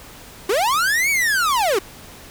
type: linear two-way sweep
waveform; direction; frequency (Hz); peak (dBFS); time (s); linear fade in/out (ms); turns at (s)
45% pulse; up then down; 349.2 to 2297 to 349.2; -16; 0.49-1.79; 5; 1.1
effects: pink hiss -41 dBFS RMS until 2.3 s